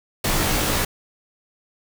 pink noise with comb filter, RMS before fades -21 dBFS, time 0.24-0.85 s, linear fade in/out 5 ms, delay 18 ms, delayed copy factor -0.75, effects none

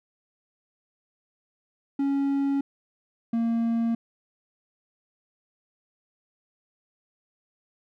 triangle tone pair in turn, 277.6 / 230.5 Hz, C#4 / A#3, +3 / -19 cents, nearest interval minor third, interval 322 cents, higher first, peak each -20 dBFS, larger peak neither, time 1.99-2.61 / 3.33-3.95 s, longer neither, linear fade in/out 5 ms, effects none

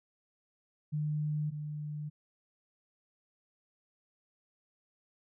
sine tone pair in turn, 150.8 / 149.76 Hz, D3 / D3, +46 / +34 cents, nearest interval unison, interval 12 cents, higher first, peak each -30 / -36 dBFS, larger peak first, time 0.92-1.51 / 1.51-2.1 s, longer neither, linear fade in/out 20 ms, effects none

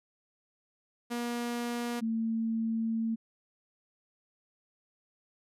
sawtooth / sine tone pair in turn, 238.8 / 225.4 Hz, A#3 / A3, +42 / +42 cents, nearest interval minor second, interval 100 cents, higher first, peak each -28 dBFS, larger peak neither, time 1.1-2.01 / 2.01-3.16 s, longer second, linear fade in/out 20 ms, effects resampled to 32000 Hz

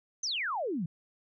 sine exponential sweep, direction down, 6430 to 149.3 Hz, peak -30 dBFS, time 0.23-0.86 s, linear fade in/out 5 ms, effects none

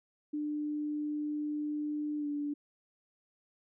sine tone with pitch glide, 298.3 to 291.3 Hz, D4 to D4, +27 to -14 cents, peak -32 dBFS, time 0.33-2.54 s, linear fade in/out 10 ms, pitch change -41 cents, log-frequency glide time 2.18-2.27 s, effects none

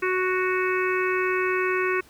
harmonic tone, 370 Hz, F#4, in tune, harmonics 1 / 3 / 4 / 5 / 6 / 7, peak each -24 / -29 / -30 / -31 / -32 / -32 dBFS, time 0.02-2.01 s, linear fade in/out 10 ms, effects pink hiss -54 dBFS RMS until 2.09 s

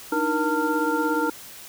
sine tone cluster, 300.1 / 317.1 / 472 / 902 / 1390 Hz, D4 / D#4 / A#4 / A5 / F6, +38 / +33 / +22 / +43 / -9 cents, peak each -27 dBFS, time 0.12-1.3 s, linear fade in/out 5 ms, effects white hiss -42 dBFS RMS until 1.68 s

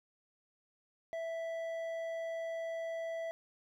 triangle tone with hard clipping, 659.3 Hz, E5, in tune, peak -38 dBFS, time 1.13-3.31 s, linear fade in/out 0 ms, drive 10 dB, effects none

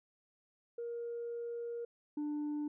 sine tone pair in turn, 470.9 / 296.6 Hz, A#4 / D4, +18 / +17 cents, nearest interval minor sixth, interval 801 cents, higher first, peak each -37 / -32 dBFS, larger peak second, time 0.78-1.85 / 2.17-2.68 s, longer first, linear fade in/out 5 ms, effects tanh soft clip ceiling -34 dBFS

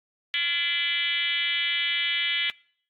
sine tone with frequency modulation, 2658 Hz, E7, 14 cents sharp, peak -23 dBFS, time 0.34-2.5 s, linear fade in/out 0 ms, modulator 316 Hz, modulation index 2.7, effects noise-tail reverb RT60 0.6 s tail -25 dB re dry + AAC 64 kbps

